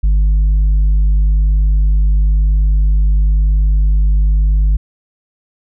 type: tone with tanh clipping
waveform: triangle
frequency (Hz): 50.5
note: G#1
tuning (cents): -48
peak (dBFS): -9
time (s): 0.03-4.77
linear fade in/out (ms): 10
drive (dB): 8
effects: none